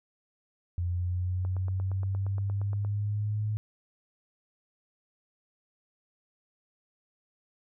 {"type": "linear sweep", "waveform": "sine", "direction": "up", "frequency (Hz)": [87.31, 107.2], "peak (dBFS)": -27, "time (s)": [0.78, 3.57], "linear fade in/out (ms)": 0}
{"type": "click train", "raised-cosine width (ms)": 1, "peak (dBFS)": -31, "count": 13, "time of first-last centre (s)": [1.45, 2.849], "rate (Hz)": 8.58}
{"effects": []}